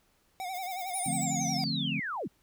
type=tone with vibrato; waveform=square; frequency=740 Hz; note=F#5; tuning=in tune; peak=-35 dBFS; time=0.4-1.64 s; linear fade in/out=0 ms; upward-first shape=sine; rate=11 Hz; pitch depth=80 cents each way
type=noise with tremolo; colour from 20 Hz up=violet; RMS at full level=-44 dBFS; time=0.54-1.25 s; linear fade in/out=5 ms; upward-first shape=sine; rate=12 Hz; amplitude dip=80%
type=linear sweep; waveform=sine; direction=down; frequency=9870 to 110 Hz; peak=-32 dBFS; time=0.93-2.28 s; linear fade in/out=10 ms
type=chord; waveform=sine; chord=D minor seventh; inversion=none; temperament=equal; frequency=146.83 / 174.61 / 220 / 261.6 Hz; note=D3 / F3 / A3 / C4; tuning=0 / 0 / 0 / 0 cents; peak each=-36 dBFS; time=1.06-2 s; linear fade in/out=5 ms
effects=pink hiss -69 dBFS RMS until 2.42 s